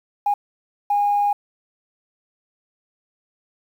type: tone bursts at uneven times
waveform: sine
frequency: 818 Hz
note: G#5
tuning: 26 cents flat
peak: -15 dBFS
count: 2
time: 0.26-0.34 / 0.9-1.33 s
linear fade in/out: 5 ms
effects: tanh soft clip ceiling -11 dBFS + 8-bit